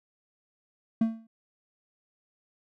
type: tone with exponential decay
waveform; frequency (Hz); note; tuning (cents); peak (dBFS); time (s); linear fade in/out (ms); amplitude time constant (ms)
triangle; 224.7; A3; +37; -16; 1.01-1.27; 5; 55
effects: none